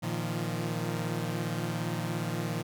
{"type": "chord", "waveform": "sawtooth", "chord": "Bb suspended fourth", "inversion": "none", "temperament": "equal with one note detuned", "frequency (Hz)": [116.54, 155.56, 172.81], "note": ["Bb2", "Eb3", "F3"], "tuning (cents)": [0, 0, -18], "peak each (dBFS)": -31, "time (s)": [0.02, 2.63], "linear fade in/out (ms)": 20, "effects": []}